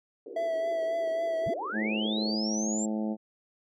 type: band-pass noise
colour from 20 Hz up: pink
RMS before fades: -43 dBFS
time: 0.26-2.35 s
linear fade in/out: 2 ms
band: 330 to 500 Hz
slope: 48 dB/octave
type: tone with vibrato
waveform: triangle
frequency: 659.3 Hz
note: E5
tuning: in tune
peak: -25 dBFS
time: 0.36-1.54 s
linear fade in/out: 5 ms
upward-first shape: triangle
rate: 3.7 Hz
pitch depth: 33 cents each way
type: linear sweep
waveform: sine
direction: up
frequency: 52 to 7510 Hz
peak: -32 dBFS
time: 1.46-2.86 s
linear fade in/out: 10 ms
type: harmonic tone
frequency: 108 Hz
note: A2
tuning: 32 cents flat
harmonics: 2 / 3 / 4 / 5 / 6 / 7 / 8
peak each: -29 / -36 / -43 / -40 / -42 / -45 / -49 dBFS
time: 1.72-3.17 s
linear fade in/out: 50 ms
effects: none